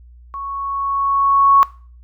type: tone with level ramp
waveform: sine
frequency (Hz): 1108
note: C#6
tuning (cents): -1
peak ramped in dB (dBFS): -25 to -6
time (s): 0.34-1.63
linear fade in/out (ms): 0
effects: noise-tail reverb RT60 0.4 s tail -20 dB re dry + added 60 Hz sine -40 dBFS peak until 2.03 s